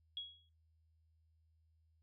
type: tone with exponential decay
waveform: sine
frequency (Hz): 3322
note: G#7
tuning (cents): 0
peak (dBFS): -38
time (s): 0.17-0.49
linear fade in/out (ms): 1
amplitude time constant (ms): 69
effects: noise-tail reverb RT60 0.3 s tail -21 dB re dry + added 80 Hz sine -70 dBFS peak until 2.02 s